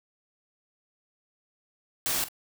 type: noise with echo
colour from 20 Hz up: white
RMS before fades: -28 dBFS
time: 2.06-2.24 s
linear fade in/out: 0 ms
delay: 45 ms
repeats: 1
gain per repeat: -14 dB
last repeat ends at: 2.285 s
effects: none